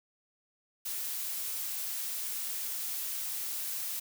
blue noise, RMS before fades -36 dBFS, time 0.85-4 s, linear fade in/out 10 ms, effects none

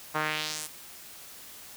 sawtooth tone with band-pass filter sweep, 154 Hz, D#3, 17 cents flat, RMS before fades -32 dBFS, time 0.14-0.68 s, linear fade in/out 20 ms, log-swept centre 1100 to 11000 Hz, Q 1.6, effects white hiss -47 dBFS RMS until 1.76 s

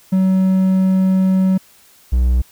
triangle tone pair in turn, 188.5 / 61.98 Hz, F#3 / B1, +32 / +7 cents, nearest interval octave + perfect fifth, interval 1925 cents, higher first, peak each -9 dBFS, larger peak neither, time 0.12-1.58 / 2.12-2.42 s, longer first, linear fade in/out 10 ms, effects white hiss -49 dBFS RMS until 2.51 s

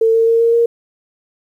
sine tone with pitch steps, 450.1 / 454.3 / 458.5 / 462.8 / 467.1 Hz, A4 / A#4 / A#4 / A#4 / A#4, +39 / -45 / -29 / -13 / +3 cents, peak -9 dBFS, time 0.01-0.66 s, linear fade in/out 5 ms, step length 130 ms, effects 8-bit

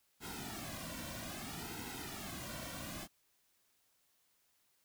pink noise with flanger, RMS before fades -45 dBFS, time 0.2-3.08 s, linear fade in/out 50 ms, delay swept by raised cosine 1.7 to 2.4 ms, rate 0.61 Hz, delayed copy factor -0.85, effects white hiss -75 dBFS RMS until 4.84 s

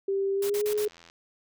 sine tone with pitch glide, 392 to 420.1 Hz, G4 to G#4, 0 to +20 cents, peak -24 dBFS, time 0.08-0.88 s, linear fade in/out 5 ms, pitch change +120 cents, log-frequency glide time 0.35-0.65 s
white noise bursts, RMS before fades -37 dBFS, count 4, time 0.42-0.853 s, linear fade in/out 5 ms, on 79 ms, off 39 ms
click train, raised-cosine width 0.2 ms, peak -33 dBFS, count 38, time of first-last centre 0.66-1.099 s, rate 84.2 Hz
effects none

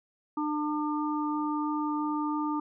harmonic tone, 300.5 Hz, D4, 40 cents sharp, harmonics 1 / 3 / 4, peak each -29 / -34 / -35 dBFS, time 0.37-2.6 s, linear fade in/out 5 ms, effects none

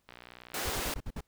click train, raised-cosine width 0.3 ms, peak -31 dBFS, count 42, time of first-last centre 0.09-0.765 s, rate 60.7 Hz
pink high-pass noise, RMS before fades -35 dBFS, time 0.54-0.94 s, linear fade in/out 2 ms, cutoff 290 Hz, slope 12 dB/octave
brown noise bursts, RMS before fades -36 dBFS, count 6, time 0.65-1.208 s, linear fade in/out 5 ms, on 48 ms, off 54 ms
effects pink hiss -75 dBFS RMS until 1.27 s

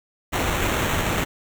pink noise with sample-and-hold, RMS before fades -23 dBFS, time 0.32-1.25 s, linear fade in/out 20 ms, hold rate 4900 Hz, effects none

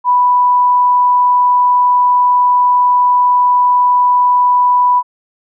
sine tone, 987.8 Hz, B5, in tune, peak -7 dBFS, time 0.04-5.03 s, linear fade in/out 50 ms, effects none

